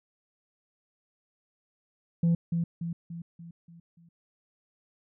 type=tone with echo; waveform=sine; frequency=168.5 Hz; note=E3; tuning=38 cents sharp; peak=-18 dBFS; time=2.23-2.35 s; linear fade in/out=5 ms; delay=290 ms; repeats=6; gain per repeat=-6 dB; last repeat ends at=4.09 s; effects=tanh soft clip ceiling -19 dBFS